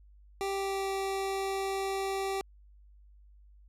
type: tone with pitch glide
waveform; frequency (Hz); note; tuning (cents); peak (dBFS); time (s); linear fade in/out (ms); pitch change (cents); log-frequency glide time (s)
25% pulse; 392 to 388.6; G4 to G4; 0 to -15; -27; 0.41-2.41; 0; -15; 0.52-0.9
effects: added 50 Hz sine -54 dBFS peak until 3.68 s + low-pass 12000 Hz 12 dB/octave